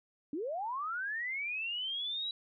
sine linear sweep, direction up, 269.9 to 3922 Hz, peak -34 dBFS, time 0.33-2.31 s, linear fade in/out 2 ms, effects none

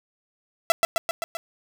sawtooth tone with echo, 667 Hz, E5, 20 cents sharp, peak -10 dBFS, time 0.7-0.72 s, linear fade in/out 0 ms, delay 130 ms, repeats 5, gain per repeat -3 dB, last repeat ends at 1.37 s, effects none

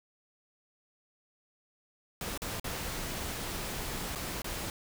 pink noise with dropouts, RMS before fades -37 dBFS, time 2.21-4.7 s, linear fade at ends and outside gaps 1 ms, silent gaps 2.376-2.419 / 2.598-2.643 / 4.151-4.157 / 4.419-4.444 s, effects none

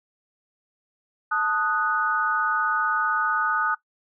sine chord, D# diminished, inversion second, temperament equal, 880 / 1244.5 / 1480 Hz, A5 / D#6 / F#6, 0 / 0 / 0 cents, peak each -29 / -24 / -24 dBFS, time 1.31-3.75 s, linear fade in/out 10 ms, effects noise-tail reverb RT60 0.1 s tail -18 dB re dry

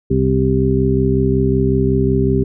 harmonic tone, 65.41 Hz, C2, in tune, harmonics 1 / 2 / 3 / 4 / 6, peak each -20 / -17 / -20 / -19 / -17 dBFS, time 0.1-2.44 s, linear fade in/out 10 ms, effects none

